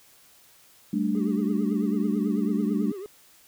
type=chord; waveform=sine; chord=G suspended second; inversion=none; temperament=equal; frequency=196 / 220 / 293.7 Hz; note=G3 / A3 / D4; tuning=0 / 0 / 0 cents; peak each=-27 / -26 / -28 dBFS; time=0.93-2.92 s; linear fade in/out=5 ms
type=tone with vibrato; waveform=triangle; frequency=392 Hz; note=G4; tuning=in tune; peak=-32 dBFS; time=1.15-3.06 s; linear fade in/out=0 ms; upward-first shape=triangle; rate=9.1 Hz; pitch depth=150 cents each way
effects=white hiss -56 dBFS RMS until 3.47 s